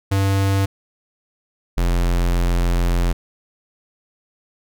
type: tone pair in turn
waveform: square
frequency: 97.7 / 43.52 Hz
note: G2 / F1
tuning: -5 / -5 cents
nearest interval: octave + major second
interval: 1400 cents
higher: first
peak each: -16 dBFS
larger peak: neither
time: 0.11-0.66 / 1.77-3.13 s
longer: second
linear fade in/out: 10 ms
effects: none